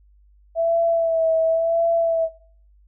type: tone with vibrato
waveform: sine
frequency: 659.3 Hz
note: E5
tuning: in tune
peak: -16 dBFS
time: 0.55-2.29 s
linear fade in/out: 50 ms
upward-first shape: sine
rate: 0.94 Hz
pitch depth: 31 cents each way
effects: noise-tail reverb RT60 0.5 s tail -21 dB re dry + added 50 Hz sine -51 dBFS peak until 2.87 s